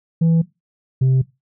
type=tone pair in turn; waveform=sine; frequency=164.81 / 131.01 Hz; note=E3 / C3; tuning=0 / +3 cents; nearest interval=major third; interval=397 cents; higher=first; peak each=-9 dBFS; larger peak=neither; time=0.21-0.42 / 1.01-1.22 s; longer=neither; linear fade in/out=10 ms; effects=noise-tail reverb RT60 0.2 s tail -18 dB re dry + tanh soft clip ceiling -11 dBFS